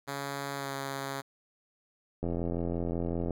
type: tone with pitch glide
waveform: 5% pulse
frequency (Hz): 140 to 137.28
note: C#3 to C#3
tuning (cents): +18 to -16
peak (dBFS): -23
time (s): 0.07-1.22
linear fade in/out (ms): 20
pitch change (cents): -34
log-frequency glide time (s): 0.55-0.73
type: click train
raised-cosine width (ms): 2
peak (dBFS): -20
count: 93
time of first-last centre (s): 2.23-3.307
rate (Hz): 85.4
effects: none